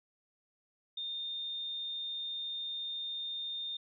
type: tone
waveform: sine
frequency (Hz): 3637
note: A#7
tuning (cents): -43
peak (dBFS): -36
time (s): 0.97-3.77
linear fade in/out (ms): 5
effects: none